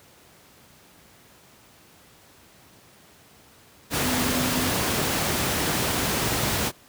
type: tone in noise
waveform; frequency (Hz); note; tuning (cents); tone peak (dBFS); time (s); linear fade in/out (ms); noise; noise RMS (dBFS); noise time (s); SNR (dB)
sine; 251.2; B3; +30; -27; 4-4.71; 50; pink; -24; 3.9-6.72; -6
effects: pink hiss -53 dBFS RMS until 6.88 s + high-pass 80 Hz 12 dB/octave